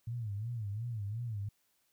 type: tone with vibrato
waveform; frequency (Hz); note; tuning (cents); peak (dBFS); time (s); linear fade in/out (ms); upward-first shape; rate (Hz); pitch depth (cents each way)
sine; 110; A2; 0; -35; 0.07-1.49; 5; sine; 2.8; 170
effects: white hiss -75 dBFS RMS until 1.92 s